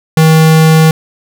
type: tone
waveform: square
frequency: 159.1 Hz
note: D#3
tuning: 39 cents sharp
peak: -4 dBFS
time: 0.17-0.91 s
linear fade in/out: 2 ms
effects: none